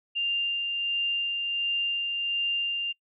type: tone with tremolo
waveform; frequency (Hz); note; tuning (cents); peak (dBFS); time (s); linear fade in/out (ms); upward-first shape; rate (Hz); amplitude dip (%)
sine; 2794; F7; 0; -24; 0.15-2.93; 20; sine; 1.4; 30
effects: noise-tail reverb RT60 0.1 s tail -26 dB re dry